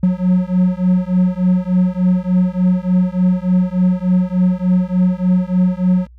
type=beating tone pair; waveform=triangle; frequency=180.8 / 184.2 Hz; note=F#3 / F#3; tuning=-40 / -7 cents; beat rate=3.4 Hz; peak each=-13 dBFS; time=0.03-6.07 s; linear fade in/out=5 ms; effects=added 60 Hz sine -39 dBFS peak until 6.18 s